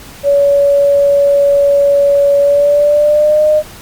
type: tone with pitch glide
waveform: sine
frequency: 566 to 610.1 Hz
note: C#5 to D#5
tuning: +36 to -34 cents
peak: -6 dBFS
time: 0.23-3.63 s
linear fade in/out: 50 ms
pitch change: +130 cents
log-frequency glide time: 2.39-3.44 s
effects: pink hiss -34 dBFS RMS until 3.81 s + Opus 48 kbps